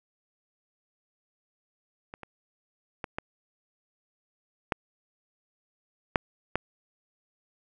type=clicks; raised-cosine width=0.5 ms; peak=-25 / -26 / -18 / -16 / -10 / -6 / -10 dBFS; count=7; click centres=2.139 / 2.233 / 3.042 / 3.185 / 4.722 / 6.158 / 6.556 s; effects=none